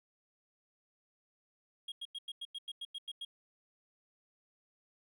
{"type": "tone bursts", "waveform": "triangle", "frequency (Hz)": 3270, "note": "G#7", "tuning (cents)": -28, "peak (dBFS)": -38, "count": 11, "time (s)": [1.88, 3.25], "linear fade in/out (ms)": 5, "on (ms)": 40, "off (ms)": 93, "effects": []}